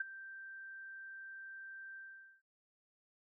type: tone with ADSR envelope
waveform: sine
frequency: 1568 Hz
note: G6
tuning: in tune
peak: -31 dBFS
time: 0-2.42 s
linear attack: 6 ms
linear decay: 18 ms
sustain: -16 dB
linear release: 460 ms
effects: none